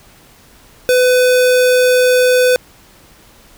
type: tone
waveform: square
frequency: 502 Hz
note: B4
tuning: 28 cents sharp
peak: -9 dBFS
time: 0.89-2.56 s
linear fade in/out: 0 ms
effects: pink hiss -45 dBFS RMS until 3.57 s